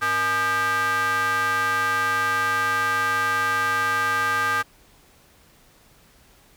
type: ring-modulated tone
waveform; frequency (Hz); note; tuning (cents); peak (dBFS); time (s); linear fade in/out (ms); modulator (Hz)
square; 185; F#3; 0; -18; 0.01-4.63; 20; 1400
effects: pink hiss -55 dBFS RMS until 6.56 s